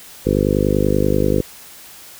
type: harmonic tone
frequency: 50.3 Hz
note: G1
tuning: 45 cents sharp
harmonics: 1 / 2 / 3 / 4 / 5 / 6 / 7 / 8 / 9 / 10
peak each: -23 / -23 / -23 / -23 / -23 / -23 / -23 / -23 / -23 / -23 dBFS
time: 0.25-1.42 s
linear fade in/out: 20 ms
effects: white hiss -40 dBFS RMS until 2.19 s